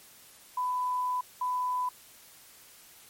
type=tone bursts at uneven times; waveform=sine; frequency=999 Hz; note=B5; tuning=20 cents sharp; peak=-27 dBFS; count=2; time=0.57-1.21 / 1.41-1.89 s; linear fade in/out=5 ms; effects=white hiss -54 dBFS RMS until 3.09 s + MP3 64 kbps